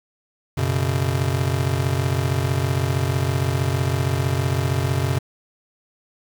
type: chord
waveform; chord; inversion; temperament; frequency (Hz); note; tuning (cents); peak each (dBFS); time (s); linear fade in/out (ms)
square; F# suspended fourth; none; just; 92.5 / 123.33 / 138.75; F#2 / B2 / C#3; 0 / -2 / +2; -24; 0.57-5.19; 10
effects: 7-bit